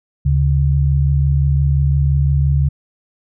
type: tone pair together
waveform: sine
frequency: 74.11 / 139.9 Hz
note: D2 / C#3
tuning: +16 / +16 cents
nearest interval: major seventh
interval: 1100 cents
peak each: -14 dBFS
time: 0.25-2.69 s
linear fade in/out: 10 ms
effects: none